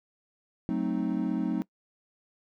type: chord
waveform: triangle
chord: F# diminished seventh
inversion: none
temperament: equal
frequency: 185 / 220 / 261.6 / 311.1 Hz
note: F#3 / A3 / C4 / Eb4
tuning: 0 / 0 / 0 / 0 cents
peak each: -30 dBFS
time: 0.69-1.62 s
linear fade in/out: 0 ms
effects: noise-tail reverb RT60 0.1 s tail -22 dB re dry